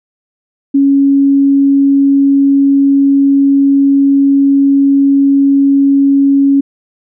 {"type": "tone", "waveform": "sine", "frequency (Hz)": 277.2, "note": "C#4", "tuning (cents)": 0, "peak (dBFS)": -5, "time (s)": [0.74, 6.61], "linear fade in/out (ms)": 10, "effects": []}